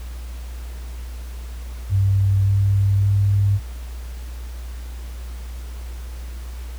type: tone with pitch steps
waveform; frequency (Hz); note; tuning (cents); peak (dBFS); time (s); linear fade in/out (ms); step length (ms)
sine; 98 / 99.08 / 100.17; G2 / G2 / G2; 0 / +19 / +38; -14; 1.89-3.6; 50; 570
effects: added 60 Hz sine -29 dBFS peak until 6.78 s + pink hiss -45 dBFS RMS until 6.78 s